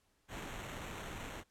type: noise with sample-and-hold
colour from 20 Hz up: pink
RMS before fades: -45 dBFS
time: 0.28-1.44 s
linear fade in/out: 50 ms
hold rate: 4900 Hz
effects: pink hiss -75 dBFS RMS until 1.5 s + low-pass 12000 Hz 12 dB/octave